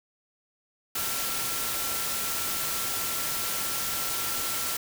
sine tone in noise, 1356 Hz, E6, 49 cents sharp, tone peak -40 dBFS, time 0.95-4.77 s, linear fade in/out 5 ms, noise white, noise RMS -30 dBFS, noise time 0.95-4.77 s, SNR -13 dB, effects none

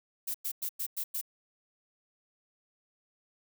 violet noise bursts, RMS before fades -34 dBFS, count 6, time 0.27-1.214 s, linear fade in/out 10 ms, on 74 ms, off 100 ms, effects none

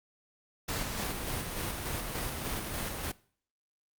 pink noise with tremolo, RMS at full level -34 dBFS, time 0.68-3.12 s, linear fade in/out 10 ms, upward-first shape square, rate 3.4 Hz, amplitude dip 30%, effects noise-tail reverb RT60 0.5 s tail -21 dB re dry + Opus 48 kbps

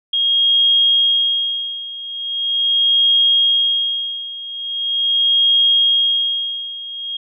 sine tone with tremolo, 3259 Hz, G#7, 33 cents flat, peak -10 dBFS, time 0.13-7.17 s, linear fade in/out 5 ms, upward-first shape sine, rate 0.41 Hz, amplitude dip 85%, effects none

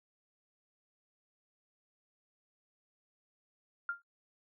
sine tone with exponential decay, 1396.9 Hz, F6, in tune, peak -29 dBFS, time 3.89-4.02 s, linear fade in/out 2 ms, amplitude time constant 27 ms, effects noise-tail reverb RT60 0.1 s tail -23 dB re dry

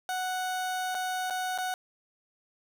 30% pulse tone with dropouts, 740 Hz, F#5, in tune, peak -27 dBFS, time 0.09-1.74 s, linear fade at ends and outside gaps 1 ms, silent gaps 0.946-0.95 / 1.3-1.306 / 1.578-1.585 s, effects none

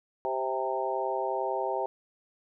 harmonic tone with a mistuned harmonic, 130.81 Hz, C3, in tune, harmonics 3 / 4 / 5 / 6 / 7, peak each -34 / -34 / -34 / -34 / -34 dBFS, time 0.25-1.86 s, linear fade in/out 0 ms, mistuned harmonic 6, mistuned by +19 cents, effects none

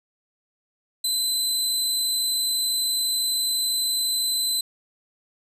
25% pulse tone, 4037 Hz, B7, 37 cents sharp, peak -17 dBFS, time 1.04-4.61 s, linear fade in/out 5 ms, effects none

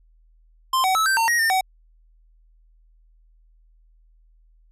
square tone with pitch steps, 1046 / 755 / 1303 / 1560 / 910 / 1884 / 1808 / 755 Hz, C6 / F#5 / E6 / G6 / A#5 / A#6 / A6 / F#5, -1 / +35 / -20 / -9 / -42 / +18 / +47 / +35 cents, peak -18 dBFS, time 0.73-1.61 s, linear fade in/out 5 ms, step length 110 ms, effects added 40 Hz sine -53 dBFS peak until 4.71 s + resampled to 32000 Hz

